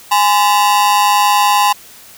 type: ring-modulated tone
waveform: 45% pulse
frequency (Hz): 925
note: A#5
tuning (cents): -14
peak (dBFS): -6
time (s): 0.11-1.73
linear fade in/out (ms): 10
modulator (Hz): 99.5
effects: white hiss -39 dBFS RMS until 2.17 s